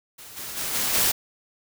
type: noise with level steps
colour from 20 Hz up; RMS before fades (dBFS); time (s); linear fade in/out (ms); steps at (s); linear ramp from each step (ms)
white; -43 / -35 / -29 / -25 / -21; 0.18-1.12; 10; 0.36 / 0.56 / 0.73 / 0.93; 20
effects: none